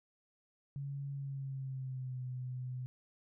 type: tone with pitch glide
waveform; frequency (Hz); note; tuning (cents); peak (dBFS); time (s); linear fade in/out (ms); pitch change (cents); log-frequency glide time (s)
sine; 139.8 to 126.72; C#3 to B2; +15 to +45; -38; 0.76-2.86; 0; -170; 1.12-2.22
effects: none